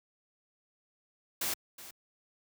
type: noise with echo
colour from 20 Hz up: white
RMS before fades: -33 dBFS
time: 1.41-1.54 s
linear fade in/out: 5 ms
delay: 370 ms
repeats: 1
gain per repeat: -15 dB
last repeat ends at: 1.91 s
effects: high-pass 100 Hz 12 dB/octave